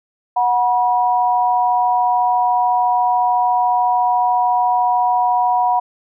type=tone pair together; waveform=sine; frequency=734.1 / 968 Hz; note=F#5 / B5; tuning=-14 / -35 cents; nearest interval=perfect fourth; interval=479 cents; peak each=-15 / -16 dBFS; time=0.36-5.8 s; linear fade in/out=10 ms; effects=none